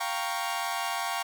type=chord; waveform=sawtooth; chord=G half-diminished seventh; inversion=third; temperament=equal; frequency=698.5 / 784 / 932.3 / 1108.7 Hz; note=F5 / G5 / Bb5 / Db6; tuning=0 / 0 / 0 / 0 cents; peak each=-31 dBFS; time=0-1.23 s; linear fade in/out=10 ms; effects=none